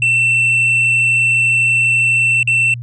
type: tone with dropouts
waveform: triangle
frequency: 2687 Hz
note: E7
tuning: 33 cents sharp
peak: -9 dBFS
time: 0.02-2.74 s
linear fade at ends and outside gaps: 2 ms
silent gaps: 2.43-2.474 s
effects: added 120 Hz sine -24 dBFS peak until 2.82 s + resampled to 24000 Hz